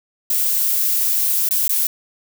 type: noise with dropouts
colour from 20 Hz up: violet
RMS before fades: -18 dBFS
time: 0.3-1.87 s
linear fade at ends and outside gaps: 2 ms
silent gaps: 1.489-1.509 / 1.68-1.693 s
effects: none